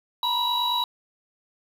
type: tone cluster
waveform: triangle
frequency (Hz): 935 / 984 / 3889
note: A#5 / B5 / B7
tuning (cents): +5 / -7 / -27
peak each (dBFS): -27 / -24 / -23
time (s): 0.23-0.84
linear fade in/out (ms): 2
effects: tanh soft clip ceiling -11 dBFS